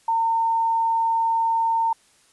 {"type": "tone", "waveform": "sine", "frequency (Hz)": 910, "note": "A#5", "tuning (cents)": -42, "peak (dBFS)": -18, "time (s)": [0.08, 1.93], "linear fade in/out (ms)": 5, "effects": ["white hiss -58 dBFS RMS until 2.32 s", "resampled to 24000 Hz"]}